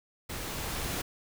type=noise with level ramp; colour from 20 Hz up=pink; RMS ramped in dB=-38 to -33 dBFS; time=0.29-1.02 s; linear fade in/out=10 ms; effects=none